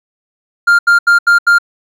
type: tone bursts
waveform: triangle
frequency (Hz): 1400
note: F6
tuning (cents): +4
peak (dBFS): -3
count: 5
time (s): 0.67-1.586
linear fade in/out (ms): 10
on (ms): 120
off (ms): 79
effects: none